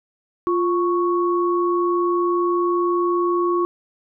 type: tone pair together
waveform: sine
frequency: 349.8 / 1108.7 Hz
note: F4 / C#6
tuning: +3 / 0 cents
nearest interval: octave + minor sixth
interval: 1997 cents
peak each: -18 / -22 dBFS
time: 0.47-3.65 s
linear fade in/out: 0 ms
effects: none